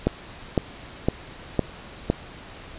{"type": "click train", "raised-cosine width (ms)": 2, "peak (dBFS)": -5, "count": 5, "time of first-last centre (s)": [0.07, 2.1], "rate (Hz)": 1.97, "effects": ["pink hiss -42 dBFS RMS until 2.78 s", "resampled to 8000 Hz"]}